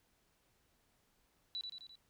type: tone with echo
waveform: sine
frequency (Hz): 3951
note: B7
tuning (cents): 0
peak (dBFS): -38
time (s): 1.55-1.61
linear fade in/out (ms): 0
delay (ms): 86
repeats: 4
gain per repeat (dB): -4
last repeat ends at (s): 1.954
effects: pink hiss -75 dBFS RMS until 2.09 s